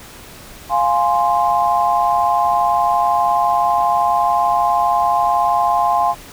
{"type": "chord", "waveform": "sine", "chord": "F minor", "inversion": "none", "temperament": "equal", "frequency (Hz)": [698.5, 830.6, 1046.5], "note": ["F5", "Ab5", "C6"], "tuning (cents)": [0, 0, 0], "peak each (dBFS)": -17, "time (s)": [0.69, 6.15], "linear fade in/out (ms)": 50, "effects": ["pink hiss -38 dBFS RMS until 6.32 s"]}